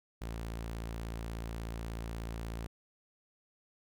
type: tone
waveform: sawtooth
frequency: 56.5 Hz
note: A1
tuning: 47 cents sharp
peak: -34 dBFS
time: 0.21-2.67 s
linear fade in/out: 10 ms
effects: none